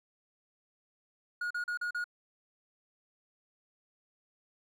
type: tone bursts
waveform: triangle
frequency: 1442 Hz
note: F#6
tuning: 45 cents flat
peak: -30 dBFS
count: 5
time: 1.41-2.042 s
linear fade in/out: 5 ms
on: 96 ms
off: 38 ms
effects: none

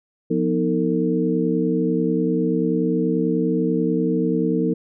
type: tone cluster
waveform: sine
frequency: 175.1 / 246.2 / 315.6 / 452.6 Hz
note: F3 / B3 / D#4 / A4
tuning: +5 / -5 / +25 / +49 cents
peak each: -23 dBFS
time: 0.3-4.74 s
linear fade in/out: 10 ms
effects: none

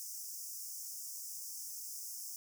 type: high-pass noise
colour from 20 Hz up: pink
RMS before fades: -45 dBFS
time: 0-2.36 s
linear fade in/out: 0 ms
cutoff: 5200 Hz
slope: 96 dB/octave
effects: none

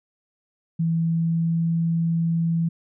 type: tone with pitch glide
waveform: sine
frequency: 164.81 to 166.15 Hz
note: E3 to E3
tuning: 0 to +14 cents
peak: -19 dBFS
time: 0.79-2.69 s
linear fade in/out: 10 ms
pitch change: +14 cents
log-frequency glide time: 0.91-1.7 s
effects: none

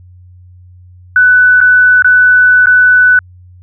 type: tone with dropouts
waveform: sine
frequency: 1493 Hz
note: F#6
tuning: 15 cents sharp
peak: -3 dBFS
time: 1.16-3.19 s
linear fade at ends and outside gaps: 2 ms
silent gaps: 1.605-1.612 / 2.023-2.045 / 2.659-2.669 s
effects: added 90 Hz sine -35 dBFS peak until 3.62 s

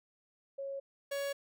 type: tone pair in turn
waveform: sine / 45% pulse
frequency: 550 / 560.3 Hz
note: C#5 / C#5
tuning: -14 / +18 cents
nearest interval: unison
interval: 32 cents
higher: second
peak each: -37 / -34 dBFS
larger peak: second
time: 0.58-0.8 / 1.11-1.33 s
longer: neither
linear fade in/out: 10 ms
effects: none

